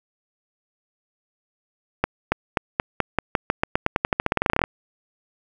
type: accelerating click train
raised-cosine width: 0.5 ms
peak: -3 dBFS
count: 26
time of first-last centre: 2.04-4.639 s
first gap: 280 ms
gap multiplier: 0.9
effects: 7-bit